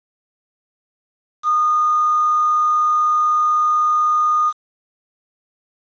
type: tone with quantisation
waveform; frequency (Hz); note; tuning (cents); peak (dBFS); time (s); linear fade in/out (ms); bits
sine; 1226; D#6; -26; -13; 1.43-4.53; 50; 6
effects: resampled to 16000 Hz